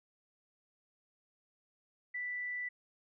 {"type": "tone", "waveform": "sine", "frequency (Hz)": 1975.5, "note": "B6", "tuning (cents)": 0, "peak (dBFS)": -36, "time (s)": [2.14, 2.69], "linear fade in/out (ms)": 10, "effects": []}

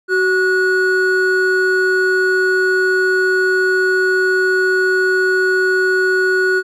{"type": "tone pair together", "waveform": "triangle", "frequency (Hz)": [375, 1460.7], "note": ["F#4", "F#6"], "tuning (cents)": [23, -23], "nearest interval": "2 octaves", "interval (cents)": 2354, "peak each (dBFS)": [-13, -13], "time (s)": [0.08, 6.63], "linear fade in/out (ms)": 50, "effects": []}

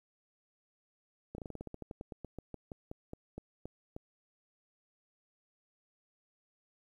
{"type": "slowing click train", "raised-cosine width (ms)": 2, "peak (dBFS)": -29, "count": 22, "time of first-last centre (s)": [1.35, 3.964], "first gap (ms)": 32, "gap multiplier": 1.12, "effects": ["11-bit"]}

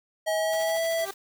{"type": "tone with pitch glide", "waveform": "square", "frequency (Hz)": [638, 659.7], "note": ["D#5", "E5"], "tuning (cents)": [43, 1], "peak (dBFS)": -25, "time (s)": [0.26, 1.06], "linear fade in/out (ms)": 20, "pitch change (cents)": 58, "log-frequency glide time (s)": [0.38, 0.83]}
{"type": "tone", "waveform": "sine", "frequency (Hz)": 826, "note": "G#5", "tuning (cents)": -10, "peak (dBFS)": -32, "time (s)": [0.27, 0.77], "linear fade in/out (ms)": 5}
{"type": "noise with tremolo", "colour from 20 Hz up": "white", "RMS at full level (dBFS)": -41, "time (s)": [0.52, 1.14], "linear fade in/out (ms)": 10, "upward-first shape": "sine", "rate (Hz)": 13, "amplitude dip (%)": 60}
{"type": "tone with exponential growth", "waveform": "15% pulse", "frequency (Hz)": 392, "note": "G4", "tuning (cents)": 0, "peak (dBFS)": -23, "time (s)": [0.9, 1.11], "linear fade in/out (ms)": 5, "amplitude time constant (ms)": 45}
{"effects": []}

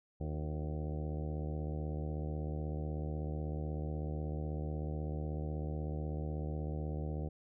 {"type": "harmonic tone with a mistuned harmonic", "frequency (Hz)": 76.2, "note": "D#2", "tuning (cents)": -36, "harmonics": [1, 2, 3, 4, 5, 6, 7, 8, 9, 10], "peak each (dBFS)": [-38, -40, -48, -48, -50, -50, -50, -57, -57, -55], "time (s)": [0.2, 7.29], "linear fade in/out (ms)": 10, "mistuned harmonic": 5, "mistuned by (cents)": -47, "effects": []}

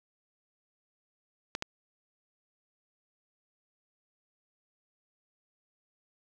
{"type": "clicks", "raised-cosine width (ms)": 0.2, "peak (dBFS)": -15, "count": 2, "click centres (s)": [1.551, 1.624], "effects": []}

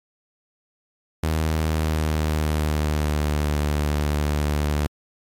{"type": "tone with pitch glide", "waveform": "sawtooth", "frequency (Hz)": [79, 74.14], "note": ["D#2", "D2"], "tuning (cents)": [27, 17], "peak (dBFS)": -16, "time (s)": [1.23, 4.87], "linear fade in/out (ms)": 5, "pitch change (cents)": -110, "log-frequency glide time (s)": [1.54, 3.56], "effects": ["MP3 64 kbps"]}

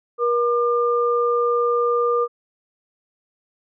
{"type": "tone pair together", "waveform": "sine", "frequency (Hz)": [477.6, 1200], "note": ["A#4", "D6"], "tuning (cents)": [42, 37], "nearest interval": "octave + major third", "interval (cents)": 1595, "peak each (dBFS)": [-18, -21], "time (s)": [0.18, 2.28], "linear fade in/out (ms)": 50, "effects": []}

